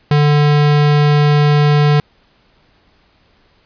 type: tone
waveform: square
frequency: 147.5 Hz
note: D3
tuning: 8 cents sharp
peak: -9 dBFS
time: 0.11-2 s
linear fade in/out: 2 ms
effects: pink hiss -54 dBFS RMS until 3.65 s + resampled to 11025 Hz